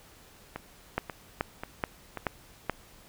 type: two click trains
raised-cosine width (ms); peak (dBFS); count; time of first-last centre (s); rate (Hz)
0.5; -20 / -12; 4 / 5; 0.56-2.173 / 0.98-2.697; 1.86 / 2.33
effects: pink hiss -55 dBFS RMS until 3.08 s